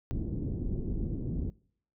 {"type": "low-pass noise", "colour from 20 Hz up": "pink", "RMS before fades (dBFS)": -33, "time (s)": [0.11, 1.5], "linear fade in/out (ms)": 0, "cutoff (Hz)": 340, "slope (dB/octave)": 24, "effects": ["noise-tail reverb RT60 0.6 s tail -24 dB re dry"]}